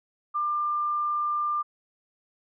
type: tone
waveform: sine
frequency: 1194 Hz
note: D6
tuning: 28 cents sharp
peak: -24 dBFS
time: 0.34-1.63 s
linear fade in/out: 20 ms
effects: none